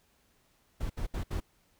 brown noise bursts, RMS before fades -33 dBFS, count 4, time 0.8-1.404 s, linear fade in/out 10 ms, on 100 ms, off 68 ms, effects pink hiss -69 dBFS RMS until 1.79 s

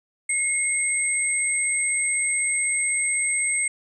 sine tone pair together, 2164 / 8244 Hz, C#7 / C9, -42 / -27 cents, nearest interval octave + major seventh, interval 2315 cents, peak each -24 / -23 dBFS, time 0.29-3.68 s, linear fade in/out 5 ms, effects none

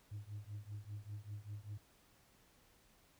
sine tone with tremolo, 103.83 Hz, G#2, in tune, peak -39 dBFS, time 0.11-1.78 s, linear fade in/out 10 ms, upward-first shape triangle, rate 5.1 Hz, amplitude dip 100%, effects tanh soft clip ceiling -41 dBFS + pink hiss -69 dBFS RMS until 3.19 s

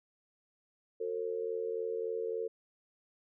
sine tone with amplitude modulation, 452 Hz, A4, 47 cents sharp, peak -29 dBFS, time 1-2.48 s, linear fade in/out 10 ms, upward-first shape sine, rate 83.5 Hz, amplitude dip 85%, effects none

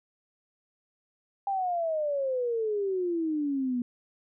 sine exponential sweep, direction down, 803 to 239.7 Hz, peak -26 dBFS, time 1.47-3.82 s, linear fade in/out 2 ms, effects none

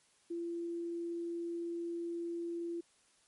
sine tone, 340.3 Hz, F4, 45 cents flat, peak -36 dBFS, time 0.3-2.81 s, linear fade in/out 10 ms, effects white hiss -69 dBFS RMS until 3.27 s + MP3 48 kbps

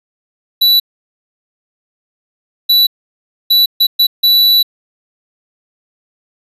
square tone bursts at uneven times, 3951 Hz, B7, in tune, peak -7 dBFS, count 6, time 0.61-0.8 / 2.69-2.87 / 3.5-3.66 / 3.8-3.87 / 3.99-4.07 / 4.23-4.63 s, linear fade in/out 10 ms, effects resampled to 32000 Hz

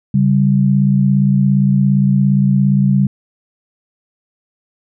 sine tone pair together, 138.45 / 195.8 Hz, C#3 / G3, -2 / -2 cents, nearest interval tritone, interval 600 cents, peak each -12 dBFS, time 0.14-3.07 s, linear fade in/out 5 ms, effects none

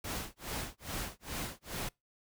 pink noise with tremolo, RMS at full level -37 dBFS, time 0.04-1.89 s, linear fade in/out 5 ms, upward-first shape sine, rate 2.4 Hz, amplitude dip 100%, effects noise-tail reverb RT60 0.2 s tail -25 dB re dry

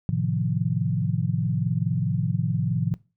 sine chord, F dominant seventh, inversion first, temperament equal, 110 / 130.81 / 155.56 / 174.61 Hz, A2 / C3 / Eb3 / F3, 0 / 0 / 0 / 0 cents, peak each -27 dBFS, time 0.09-2.94 s, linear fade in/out 0 ms, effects noise-tail reverb RT60 0.3 s tail -21 dB re dry

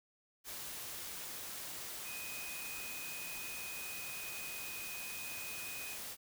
sine tone in noise, 2498 Hz, D#7, 6 cents sharp, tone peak -46 dBFS, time 2.03-5.98 s, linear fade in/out 50 ms, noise white, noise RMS -45 dBFS, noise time 0.44-6.17 s, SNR -4 dB, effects none

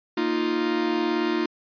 45% pulse chord, Bb suspended fourth, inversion none, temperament equal, 233.1 / 311.1 / 349.2 Hz, Bb3 / Eb4 / F4, 0 / 0 / 0 cents, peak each -30 / -26 / -25 dBFS, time 0.17-1.46 s, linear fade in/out 5 ms, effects resampled to 11025 Hz

